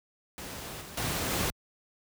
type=noise with level steps; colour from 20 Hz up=pink; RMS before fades=-40 / -44 / -31 / -29 dBFS; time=0.38-1.5 s; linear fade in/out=0 ms; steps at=0.81 / 0.97 / 1.3 s; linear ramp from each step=5 ms; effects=high-pass 60 Hz 12 dB/octave